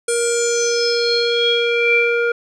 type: tone with low-pass filter sweep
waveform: square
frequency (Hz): 471.6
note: A#4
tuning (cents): +20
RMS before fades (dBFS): -17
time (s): 0.08-2.32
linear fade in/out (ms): 5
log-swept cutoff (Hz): 9200 to 1800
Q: 8.8
effects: none